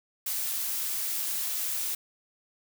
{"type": "noise", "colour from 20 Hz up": "blue", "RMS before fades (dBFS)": -31, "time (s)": [0.26, 1.95], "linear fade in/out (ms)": 5, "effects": []}